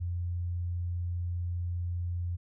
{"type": "tone", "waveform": "sine", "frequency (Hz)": 87.5, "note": "F2", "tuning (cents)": 4, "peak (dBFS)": -30, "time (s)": [0, 2.37], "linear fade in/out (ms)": 20, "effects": []}